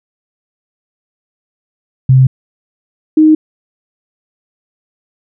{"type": "tone pair in turn", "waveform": "sine", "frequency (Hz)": [130.81, 311.1], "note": ["C3", "D#4"], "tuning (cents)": [0, 0], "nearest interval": "octave + minor third", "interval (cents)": 1500, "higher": "second", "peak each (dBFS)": -3, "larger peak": "neither", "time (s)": [[2.09, 2.27], [3.17, 3.35]], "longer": "neither", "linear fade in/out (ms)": 5, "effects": []}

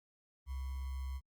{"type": "tone with sample-and-hold", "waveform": "sine", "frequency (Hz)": 66.2, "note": "C2", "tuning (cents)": 21, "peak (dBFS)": -37, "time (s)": [0.46, 1.21], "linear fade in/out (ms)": 50, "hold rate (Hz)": 1050, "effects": ["Opus 32 kbps"]}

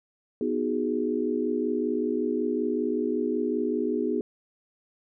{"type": "chord", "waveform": "sine", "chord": "G# minor seventh", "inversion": "first", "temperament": "equal", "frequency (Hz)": [246.9, 311.1, 370, 415.3], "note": ["B3", "D#4", "F#4", "G#4"], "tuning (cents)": [0, 0, 0, 0], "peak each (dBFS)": [-29, -30, -31, -29], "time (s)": [0.41, 4.21], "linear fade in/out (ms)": 2, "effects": []}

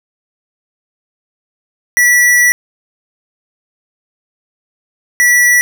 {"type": "tone bursts at uneven times", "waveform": "square", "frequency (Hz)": 1951, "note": "B6", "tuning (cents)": -22, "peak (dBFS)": -7, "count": 2, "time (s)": [[1.97, 2.52], [5.2, 5.61]], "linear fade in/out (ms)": 0, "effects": []}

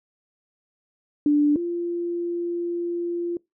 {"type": "tone pair in turn", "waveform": "sine", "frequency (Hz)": [293.7, 345.3], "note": ["D4", "F4"], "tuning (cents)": [0, -20], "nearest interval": "minor third", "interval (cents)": 280, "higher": "second", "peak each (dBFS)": [-15, -24], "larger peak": "first", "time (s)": [[1.26, 1.56], [1.56, 3.37]], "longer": "second", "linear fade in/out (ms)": 2, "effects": ["noise-tail reverb RT60 0.2 s tail -24 dB re dry"]}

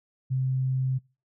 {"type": "tone", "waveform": "sine", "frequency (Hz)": 130.7, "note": "C3", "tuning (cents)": -1, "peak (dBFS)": -23, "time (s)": [0.3, 0.99], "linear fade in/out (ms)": 20, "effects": ["noise-tail reverb RT60 0.3 s tail -23 dB re dry"]}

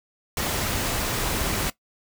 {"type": "noise", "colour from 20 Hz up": "pink", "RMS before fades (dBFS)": -26, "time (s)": [0.37, 1.7], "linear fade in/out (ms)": 2, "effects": ["noise-tail reverb RT60 0.1 s tail -17 dB re dry"]}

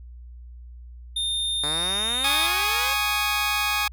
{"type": "tone with pitch glide", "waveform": "square", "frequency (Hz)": [3636, 3666], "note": ["A#7", "A#7"], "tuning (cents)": [-44, -30], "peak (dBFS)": -24, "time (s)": [1.16, 2.47], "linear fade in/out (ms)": 5, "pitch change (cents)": 14, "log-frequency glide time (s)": [1.57, 1.87]}
{"type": "exponential sweep", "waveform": "5% pulse", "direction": "up", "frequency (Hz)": [142.8, 554.4], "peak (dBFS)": -19, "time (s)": [1.63, 2.94], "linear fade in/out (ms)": 5}
{"type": "chord", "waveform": "15% pulse", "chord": "Ab suspended fourth", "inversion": "none", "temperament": "just", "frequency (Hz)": [830.6, 1107.5, 1245.9], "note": ["Ab5", "Db6", "Eb6"], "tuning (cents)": [0, -2, 2], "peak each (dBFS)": [-20, -22, -21], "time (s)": [2.24, 3.88], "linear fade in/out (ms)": 5}
{"effects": ["added 60 Hz sine -39 dBFS peak until 3.92 s"]}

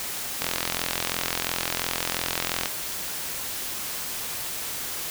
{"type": "click train", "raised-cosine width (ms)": 0.2, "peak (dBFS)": -7, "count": 97, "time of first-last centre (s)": [0.42, 2.658], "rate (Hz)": 42.9, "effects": ["white hiss -32 dBFS RMS until 5.1 s"]}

